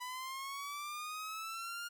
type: linear sweep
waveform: sawtooth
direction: up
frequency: 987.8 to 1417 Hz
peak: -37 dBFS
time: 0-1.89 s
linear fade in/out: 20 ms
effects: none